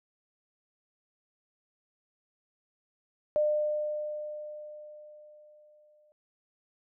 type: tone with exponential decay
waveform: sine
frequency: 602 Hz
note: D5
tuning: 43 cents sharp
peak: -22 dBFS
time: 3.36-6.12 s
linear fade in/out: 0 ms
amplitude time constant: 600 ms
effects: none